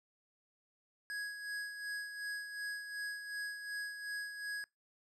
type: tone with tremolo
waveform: square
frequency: 1663 Hz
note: G#6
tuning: 2 cents sharp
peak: -38 dBFS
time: 1.1-4.64 s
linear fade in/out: 0 ms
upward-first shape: sine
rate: 2.7 Hz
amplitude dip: 55%
effects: noise-tail reverb RT60 0.2 s tail -25 dB re dry + low-pass 10000 Hz 12 dB/octave